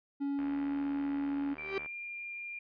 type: tone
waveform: triangle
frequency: 280.7 Hz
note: C#4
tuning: 22 cents sharp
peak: -29 dBFS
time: 0.2-1.55 s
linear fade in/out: 20 ms
type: click train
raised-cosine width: 0.5 ms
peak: -32 dBFS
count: 112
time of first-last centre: 0.39-1.86 s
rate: 75.5 Hz
type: tone with exponential growth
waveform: 45% pulse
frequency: 390 Hz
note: G4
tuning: 9 cents flat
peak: -29 dBFS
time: 1.53-1.78 s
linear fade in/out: 2 ms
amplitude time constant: 53 ms
type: tone with pitch glide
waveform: sine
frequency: 2349 to 2398 Hz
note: D7 to D7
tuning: 0 to +36 cents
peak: -39 dBFS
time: 1.58-2.59 s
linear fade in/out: 5 ms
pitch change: +36 cents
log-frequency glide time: 1.76-1.93 s
effects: resampled to 11025 Hz